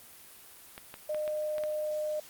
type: clicks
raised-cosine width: 0.3 ms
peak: -26 dBFS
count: 6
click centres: 0.779 / 0.941 / 1.146 / 1.278 / 1.582 / 1.637 s
type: tone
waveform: sine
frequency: 609 Hz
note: D#5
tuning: 37 cents flat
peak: -30 dBFS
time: 1.09-2.2 s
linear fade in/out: 5 ms
effects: white hiss -52 dBFS RMS until 2.29 s + Opus 32 kbps